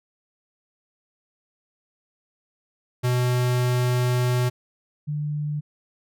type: tone pair in turn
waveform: square / sine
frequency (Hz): 124.2 / 148.68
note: B2 / D3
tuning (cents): +10 / +22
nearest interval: minor third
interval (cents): 312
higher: second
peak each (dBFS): -20 / -24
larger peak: first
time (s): 3.03-4.5 / 5.07-5.61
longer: first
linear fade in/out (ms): 20
effects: none